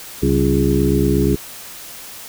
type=harmonic tone with a mistuned harmonic; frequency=68.5 Hz; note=C#2; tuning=20 cents flat; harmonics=1 / 2 / 3 / 4 / 5 / 6; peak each=-20 / -20 / -20 / -20 / -20 / -20 dBFS; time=0.22-1.36 s; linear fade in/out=10 ms; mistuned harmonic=3; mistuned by=-100 cents; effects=white hiss -35 dBFS RMS until 2.28 s